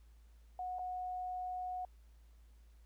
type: tone with dropouts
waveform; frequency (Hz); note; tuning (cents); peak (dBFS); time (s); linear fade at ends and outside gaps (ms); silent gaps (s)
sine; 731; F#5; -21; -38; 0.59-1.85; 2; 0.786-0.792
effects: added 56 Hz sine -58 dBFS peak until 2.85 s + pink hiss -75 dBFS RMS until 2.85 s